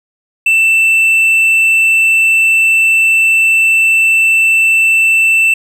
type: tone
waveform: triangle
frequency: 2665 Hz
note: E7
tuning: 18 cents sharp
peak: -5 dBFS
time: 0.46-5.54 s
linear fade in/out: 5 ms
effects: none